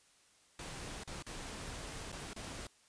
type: noise with dropouts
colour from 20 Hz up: pink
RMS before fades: -45 dBFS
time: 0.59-2.67 s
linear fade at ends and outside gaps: 2 ms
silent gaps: 1.036-1.075 / 1.225-1.265 / 2.119-2.126 / 2.333-2.362 s
effects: white hiss -67 dBFS RMS until 2.88 s + resampled to 22050 Hz